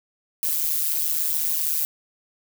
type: noise with amplitude modulation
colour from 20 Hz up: violet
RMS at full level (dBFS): -20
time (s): 0.43-1.85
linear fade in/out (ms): 0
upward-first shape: sine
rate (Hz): 156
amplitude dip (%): 85
effects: none

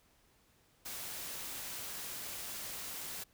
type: noise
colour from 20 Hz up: white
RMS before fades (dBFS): -43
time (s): 0.85-3.24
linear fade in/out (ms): 10
effects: pink hiss -69 dBFS RMS until 3.33 s

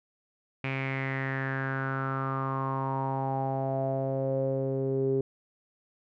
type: tone with low-pass filter sweep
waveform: sawtooth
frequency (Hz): 134.2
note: C3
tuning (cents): +44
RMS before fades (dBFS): -30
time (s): 0.64-5.21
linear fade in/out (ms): 2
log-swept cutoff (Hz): 2400 to 390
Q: 6.9
effects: none

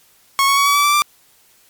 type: tone with pitch steps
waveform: sawtooth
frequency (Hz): 1098 / 1111.4 / 1125 / 1138.7 / 1152.6 / 1166.7 / 1180.9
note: C#6 / C#6 / C#6 / C#6 / D6 / D6 / D6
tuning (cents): -17 / +4 / +25 / +46 / -33 / -12 / +9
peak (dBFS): -8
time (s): 0.39-1.02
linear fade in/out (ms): 0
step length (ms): 90
effects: white hiss -53 dBFS RMS until 1.69 s + MP3 96 kbps

